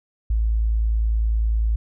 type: tone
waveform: sine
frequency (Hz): 55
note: A1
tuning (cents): 0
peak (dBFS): -17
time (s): 0.3-1.76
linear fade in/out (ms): 5
effects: none